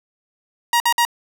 sawtooth tone bursts, 946 Hz, A#5, 25 cents sharp, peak -10 dBFS, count 3, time 0.73-1.051 s, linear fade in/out 2 ms, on 71 ms, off 54 ms, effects none

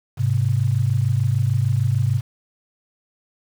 sine tone pair together, 103.83 / 130.5 Hz, G#2 / C3, 0 / -4 cents, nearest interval major third, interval 396 cents, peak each -19 dBFS, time 0.17-2.22 s, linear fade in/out 50 ms, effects 7-bit

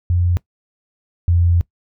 sine tone pair in turn, 88 / 86.24 Hz, F2 / F2, +14 / -21 cents, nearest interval unison, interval 35 cents, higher first, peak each -13 / -11 dBFS, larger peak second, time 0.1-0.37 / 1.28-1.61 s, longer second, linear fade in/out 0 ms, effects noise-tail reverb RT60 0.1 s tail -21 dB re dry

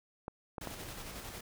clicks, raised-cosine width 1 ms, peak -25 dBFS, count 3, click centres 0.281 / 0.582 / 0.673 s
pink noise with tremolo, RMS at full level -44 dBFS, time 0.61-1.41 s, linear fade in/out 5 ms, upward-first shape square, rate 11 Hz, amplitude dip 30%
effects none

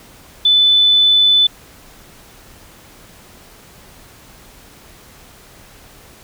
sine tone, 3501 Hz, A7, 9 cents flat, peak -8 dBFS, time 0.45-1.47 s, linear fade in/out 5 ms, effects pink hiss -43 dBFS RMS until 6.23 s

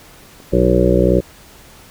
clicks, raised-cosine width 2 ms, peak -26 / -24 dBFS, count 2, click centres 0.402 / 0.895 s
harmonic tone, 61.6 Hz, B1, 4 cents flat, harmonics 1 / 2 / 3 / 5 / 6 / 7 / 8 / 9, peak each -18 / -21 / -17 / -19 / -17 / -21 / -19 / -18 dBFS, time 0.52-1.21 s, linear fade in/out 20 ms
effects pink hiss -43 dBFS RMS until 1.9 s

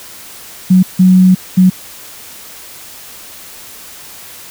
sine tone bursts at uneven times, 185 Hz, F#3, in tune, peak -3 dBFS, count 3, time 0.7-0.83 / 0.99-1.35 / 1.57-1.7 s, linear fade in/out 10 ms, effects white hiss -33 dBFS RMS until 4.5 s

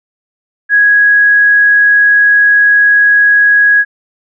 sine tone, 1661.2 Hz, G#6, in tune, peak -4 dBFS, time 0.69-3.85 s, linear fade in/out 50 ms, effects none

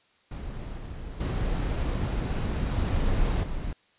brown noise with level steps, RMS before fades -36 / -38 / -27 / -25 / -33 dBFS, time 0.31-3.73 s, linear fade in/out 2 ms, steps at 0.78 / 1.2 / 2.76 / 3.43 s, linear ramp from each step 5 ms, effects white hiss -64 dBFS RMS until 3.98 s + resampled to 8000 Hz

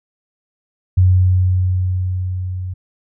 sine tone with level ramp, 91.9 Hz, F#2, 11 cents flat, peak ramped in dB -7 to -22 dBFS, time 0.97-2.74 s, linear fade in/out 10 ms, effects none

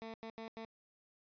15% pulse tone bursts at uneven times, 224.7 Hz, A3, 37 cents sharp, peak -38 dBFS, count 4, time 0.02-0.14 / 0.23-0.3 / 0.38-0.48 / 0.57-0.65 s, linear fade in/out 0 ms, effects resampled to 11025 Hz

